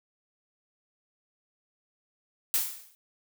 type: noise with exponential decay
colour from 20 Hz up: blue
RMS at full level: -23 dBFS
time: 2.54-2.95 s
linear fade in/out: 0 ms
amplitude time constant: 88 ms
effects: none